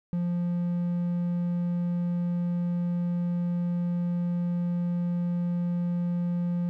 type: tone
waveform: triangle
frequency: 174.6 Hz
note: F3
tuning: in tune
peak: -23 dBFS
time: 0.13-6.69 s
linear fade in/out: 0 ms
effects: none